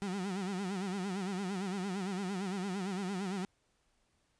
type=tone with vibrato; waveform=35% pulse; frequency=191.2 Hz; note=G3; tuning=43 cents flat; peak=-33 dBFS; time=0.02-3.45 s; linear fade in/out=0 ms; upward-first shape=sine; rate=8.8 Hz; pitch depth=120 cents each way; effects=pink hiss -75 dBFS RMS until 4.39 s + resampled to 22050 Hz